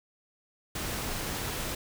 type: noise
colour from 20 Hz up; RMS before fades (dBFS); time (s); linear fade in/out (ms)
pink; -34; 0.75-1.75; 5
effects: none